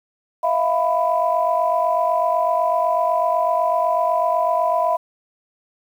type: tone cluster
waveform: sine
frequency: 647 / 695 / 994 Hz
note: E5 / F5 / B5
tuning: -32 / -9 / +11 cents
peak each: -20 dBFS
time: 0.43-4.97 s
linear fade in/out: 10 ms
effects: tanh soft clip ceiling -6 dBFS + 8-bit

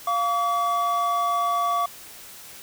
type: tone pair together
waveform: triangle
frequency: 698.5 / 1141.8 Hz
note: F5 / D6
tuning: 0 / -49 cents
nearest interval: major sixth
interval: 851 cents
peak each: -24 / -20 dBFS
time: 0.07-1.86 s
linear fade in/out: 5 ms
effects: white hiss -43 dBFS RMS until 2.62 s

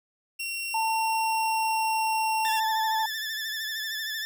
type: tone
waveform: sawtooth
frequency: 2736 Hz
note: F7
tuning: 36 cents flat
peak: -27 dBFS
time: 0.39-2.6 s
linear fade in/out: 10 ms
type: tone with pitch glide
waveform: sine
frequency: 892 to 880.7 Hz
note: A5 to A5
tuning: +23 to +1 cents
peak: -24 dBFS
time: 0.74-3.06 s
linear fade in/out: 5 ms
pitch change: -22 cents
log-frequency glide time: 1.17-2.5 s
type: tone with vibrato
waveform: 20% pulse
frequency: 1753 Hz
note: A6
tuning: 7 cents flat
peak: -25 dBFS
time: 2.45-4.25 s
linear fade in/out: 0 ms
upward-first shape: sine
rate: 13 Hz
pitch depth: 50 cents each way
effects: none

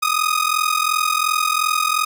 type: ring-modulated tone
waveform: sawtooth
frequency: 1244.5 Hz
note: D#6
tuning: in tune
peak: -10 dBFS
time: 0.02-2.05 s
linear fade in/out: 10 ms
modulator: 21.4 Hz
effects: none

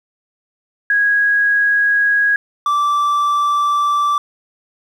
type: tone pair in turn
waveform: sine / triangle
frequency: 1653 / 1166.7 Hz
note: G#6 / D6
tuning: -9 / -12 cents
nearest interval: tritone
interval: 603 cents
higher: first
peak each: -11 dBFS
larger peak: neither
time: 0.9-2.36 / 2.66-4.18 s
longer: second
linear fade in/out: 2 ms
effects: 8-bit

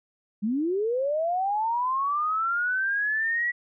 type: linear sweep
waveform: sine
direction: up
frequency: 196 to 1949 Hz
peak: -23 dBFS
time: 0.42-3.52 s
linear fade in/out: 20 ms
effects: none

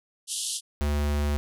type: band-pass noise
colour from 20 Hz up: white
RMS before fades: -31 dBFS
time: 0.27-0.61 s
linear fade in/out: 50 ms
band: 2900 to 11000 Hz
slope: 96 dB/octave
type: tone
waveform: square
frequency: 73.2 Hz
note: D2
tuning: 5 cents flat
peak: -24 dBFS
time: 0.81-1.37 s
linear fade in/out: 0 ms
effects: none

